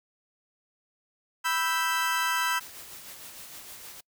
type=chord; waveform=30% pulse; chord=E minor; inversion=second; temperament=equal; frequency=987.8 / 1318.5 / 1568 Hz; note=B5 / E6 / G6; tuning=0 / 0 / 0 cents; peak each=-27 dBFS; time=1.44-2.6 s; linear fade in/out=20 ms
type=noise with tremolo; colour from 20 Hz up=white; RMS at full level=-43 dBFS; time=2.6-4.01 s; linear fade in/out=10 ms; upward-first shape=sine; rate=6.5 Hz; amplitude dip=35%
effects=noise-tail reverb RT60 0.1 s tail -26 dB re dry